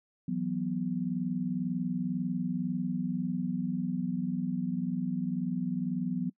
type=chord; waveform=sine; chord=E suspended second; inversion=none; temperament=equal; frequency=164.81 / 185 / 246.9 Hz; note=E3 / F#3 / B3; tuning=0 / 0 / 0 cents; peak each=-36 / -32 / -33 dBFS; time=0.28-6.3 s; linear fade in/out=5 ms; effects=noise-tail reverb RT60 0.1 s tail -24 dB re dry